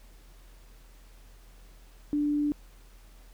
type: tone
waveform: sine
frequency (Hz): 293.7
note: D4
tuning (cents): 0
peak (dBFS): -24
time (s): 2.13-2.52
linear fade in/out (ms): 0
effects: added 41 Hz sine -50 dBFS peak until 3.33 s + pink hiss -60 dBFS RMS until 3.33 s